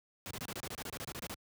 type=noise bursts; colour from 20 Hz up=pink; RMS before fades=-41 dBFS; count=15; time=0.26-1.342 s; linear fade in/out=0 ms; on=46 ms; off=28 ms; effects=high-pass 80 Hz 12 dB/octave